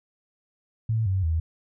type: tone with pitch steps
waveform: sine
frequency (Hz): 111.7 / 95.02 / 80.83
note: A2 / F#2 / E2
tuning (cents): +27 / +47 / -33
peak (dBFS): -21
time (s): 0.89-1.4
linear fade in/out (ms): 5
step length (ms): 170
effects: none